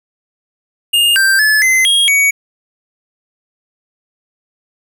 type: tone with pitch steps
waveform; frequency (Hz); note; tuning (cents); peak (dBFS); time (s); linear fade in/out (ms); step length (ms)
square; 2830 / 1572 / 1724 / 2056 / 3268 / 2250; F7 / G6 / A6 / C7 / G#7 / C#7; +22 / +4 / -36 / -31 / -29 / +25; -9; 0.93-2.31; 10; 230
effects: none